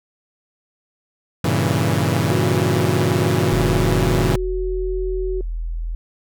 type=chord; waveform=sawtooth; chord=G diminished seventh; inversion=none; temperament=equal; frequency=98 / 116.54 / 138.59 / 164.81 Hz; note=G2 / Bb2 / Db3 / Fb3; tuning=0 / 0 / 0 / 0 cents; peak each=-18 dBFS; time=1.44-4.36 s; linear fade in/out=5 ms
type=tone with pitch glide; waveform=sine; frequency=365.3 to 374.1 Hz; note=F#4 to F#4; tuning=-22 to +19 cents; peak=-22 dBFS; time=2.31-5.41 s; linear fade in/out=2 ms; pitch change=+41 cents; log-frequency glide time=3.46-5.13 s
type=tone; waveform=sine; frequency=41.36 Hz; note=E1; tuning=7 cents sharp; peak=-22 dBFS; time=3.52-5.95 s; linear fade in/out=0 ms
effects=none